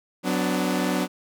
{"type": "chord", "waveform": "sawtooth", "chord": "B minor", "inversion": "second", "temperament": "equal with one note detuned", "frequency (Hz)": [185, 251.4, 293.7], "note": ["F#3", "B3", "D4"], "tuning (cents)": [0, 31, 0], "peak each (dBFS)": [-22, -23, -23], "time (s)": [0.23, 1.08], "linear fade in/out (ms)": 50, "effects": []}